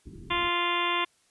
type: low-pass noise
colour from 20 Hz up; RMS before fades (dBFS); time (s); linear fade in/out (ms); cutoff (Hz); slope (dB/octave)
pink; -44; 0.05-0.5; 20; 400; 96
type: harmonic tone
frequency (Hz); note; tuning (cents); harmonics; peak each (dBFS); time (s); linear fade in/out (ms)
348.4; F4; -4; 1 / 2 / 3 / 4 / 5 / 6 / 7 / 8 / 9 / 10; -34 / -38 / -28 / -38 / -38 / -33 / -36 / -34 / -38 / -34; 0.3-1.05; 10
effects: white hiss -66 dBFS RMS until 1.3 s + resampled to 24000 Hz